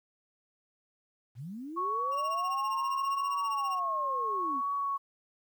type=linear two-way sweep; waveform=sine; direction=up then down; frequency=103.83 to 1108.7 to 238.8 Hz; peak=-38 dBFS; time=1.35-4.62 s; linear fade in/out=50 ms; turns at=3.12 s
type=tone with vibrato; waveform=sine; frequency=1100 Hz; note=C#6; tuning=14 cents flat; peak=-29 dBFS; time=1.76-4.98 s; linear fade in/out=20 ms; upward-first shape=triangle; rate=0.76 Hz; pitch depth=44 cents each way
type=tone with tremolo; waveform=25% pulse; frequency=2788 Hz; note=F7; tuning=4 cents flat; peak=-36 dBFS; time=2.11-3.8 s; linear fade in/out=50 ms; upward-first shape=sine; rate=15 Hz; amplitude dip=90%
effects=11-bit

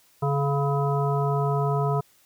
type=harmonic tone with a mistuned harmonic; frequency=141.5 Hz; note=C#3; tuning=36 cents sharp; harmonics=1 / 3 / 5 / 7 / 9; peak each=-23 / -28 / -30 / -31 / -33 dBFS; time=0.22-2.01 s; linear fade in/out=10 ms; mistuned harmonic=5; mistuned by=-29 cents; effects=white hiss -60 dBFS RMS until 2.25 s

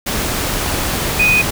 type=tone in noise; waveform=sine; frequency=2489 Hz; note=D#7; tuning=in tune; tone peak=-10 dBFS; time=1.19-1.42 s; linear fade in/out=10 ms; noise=pink; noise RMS=-19 dBFS; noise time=0.06-1.51 s; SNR=+6 dB; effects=none

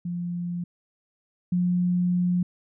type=tone pair in turn; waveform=sine; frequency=174.5 / 178.27 Hz; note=F3 / F3; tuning=-1 / +36 cents; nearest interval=unison; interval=37 cents; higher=second; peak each=-27 / -20 dBFS; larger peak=second; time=0.05-0.64 / 1.52-2.43 s; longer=second; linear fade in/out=5 ms; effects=none

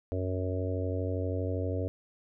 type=harmonic tone with a mistuned harmonic; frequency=92.5 Hz; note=F#2; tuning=in tune; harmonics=1 / 3 / 4 / 5 / 6 / 7; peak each=-31 / -37 / -41 / -37 / -39 / -42 dBFS; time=0.12-1.88 s; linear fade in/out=0 ms; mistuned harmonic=1; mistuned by=-16 cents; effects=none

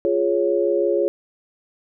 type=chord; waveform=sine; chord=Db major; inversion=first; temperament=equal; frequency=349.2 / 415.3 / 554.4 Hz; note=F4 / Ab4 / Db5; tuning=0 / 0 / 0 cents; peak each=-21 dBFS; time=0.05-1.08 s; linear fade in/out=0 ms; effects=none

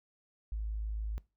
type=tone; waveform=sine; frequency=53.5 Hz; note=A1; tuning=48 cents flat; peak=-33 dBFS; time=0.52-1.18 s; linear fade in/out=0 ms; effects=noise-tail reverb RT60 0.3 s tail -22 dB re dry

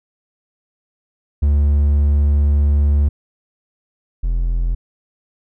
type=tone pair in turn; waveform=triangle; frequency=72.4 / 42.44 Hz; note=D2 / F1; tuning=-24 / -49 cents; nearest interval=major sixth; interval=925 cents; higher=first; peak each=-9 / -13 dBFS; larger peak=first; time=1.42-3.09 / 4.23-4.75 s; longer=first; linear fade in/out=10 ms; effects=none

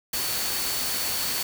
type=tone in noise; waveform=sine; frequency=4457 Hz; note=C#8; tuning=9 cents sharp; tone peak=-33 dBFS; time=0.13-1.43 s; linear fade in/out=5 ms; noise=white; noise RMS=-28 dBFS; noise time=0.13-1.43 s; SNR=-8 dB; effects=none

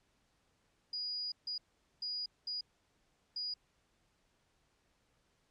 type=tone bursts at uneven times; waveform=sine; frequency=4900 Hz; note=D#8; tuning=27 cents flat; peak=-36 dBFS; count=5; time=0.93-1.32 / 1.47-1.58 / 2.02-2.26 / 2.47-2.61 / 3.36-3.54 s; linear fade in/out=5 ms; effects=pink hiss -75 dBFS RMS until 5.5 s + low-pass 8000 Hz 12 dB/octave

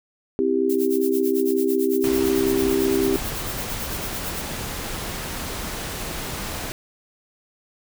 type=chord; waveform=sine; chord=C major; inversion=none; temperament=just; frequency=261.6 / 327 / 392.4 Hz; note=C4 / E4 / G4; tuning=0 / -14 / +2 cents; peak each=-24 / -24 / -20 dBFS; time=0.39-3.16 s; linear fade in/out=0 ms
type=noise with tremolo; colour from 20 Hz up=violet; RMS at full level=-31 dBFS; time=0.69-4.42 s; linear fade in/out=10 ms; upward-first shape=sine; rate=9 Hz; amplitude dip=90%
type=noise; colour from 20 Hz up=pink; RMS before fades=-30 dBFS; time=2.04-6.72 s; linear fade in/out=0 ms
effects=none

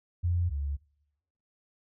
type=tone pair in turn; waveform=sine; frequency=87.31 / 70.95 Hz; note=F2 / C#2; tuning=0 / +41 cents; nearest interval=major third; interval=359 cents; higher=first; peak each=-24 / -29 dBFS; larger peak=first; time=0.23-0.5 / 0.5-0.77 s; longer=neither; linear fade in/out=20 ms; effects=noise-tail reverb RT60 1.0 s tail -26 dB re dry

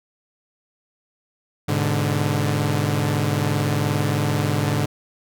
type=chord; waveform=sawtooth; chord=G# diminished; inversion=none; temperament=equal with one note detuned; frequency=103.83 / 126.21 / 146.83 Hz; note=G#2 / B2 / D3; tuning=0 / +38 / 0 cents; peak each=-19 / -24 / -18 dBFS; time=1.68-4.86 s; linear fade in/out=10 ms; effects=none

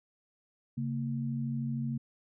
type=tone pair together; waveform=sine; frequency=136.52 / 229.6 Hz; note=C#3 / A#3; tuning=-26 / -26 cents; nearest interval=major sixth; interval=900 cents; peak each=-33 / -34 dBFS; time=0.77-1.98 s; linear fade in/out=10 ms; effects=none

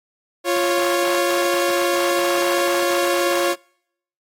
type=tone pair together; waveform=sawtooth; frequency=348.9 / 551.9 Hz; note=F4 / C#5; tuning=-2 / -8 cents; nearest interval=minor sixth; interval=794 cents; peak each=-16 dBFS; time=0.44-3.56 s; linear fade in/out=50 ms; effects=noise-tail reverb RT60 0.7 s tail -26 dB re dry + AAC 48 kbps

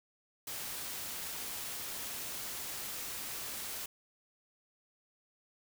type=noise; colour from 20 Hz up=white; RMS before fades=-41 dBFS; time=0.47-3.86 s; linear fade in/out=5 ms; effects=none

